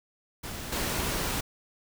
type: noise with level steps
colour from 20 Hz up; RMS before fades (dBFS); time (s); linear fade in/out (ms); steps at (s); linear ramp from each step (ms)
pink; -38 / -30; 0.43-1.41; 10; 0.72; 5
effects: none